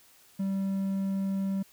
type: tone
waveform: triangle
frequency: 194.2 Hz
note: G3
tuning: 16 cents flat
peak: -25 dBFS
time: 0.39-1.63 s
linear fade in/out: 10 ms
effects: white hiss -59 dBFS RMS until 1.72 s